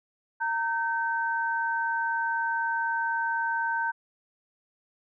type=tone pair together; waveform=sine; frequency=920 / 1544 Hz; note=A#5 / G6; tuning=-23 / -27 cents; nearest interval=major sixth; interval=896 cents; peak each=-28 dBFS; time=0.4-3.92 s; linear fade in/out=20 ms; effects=none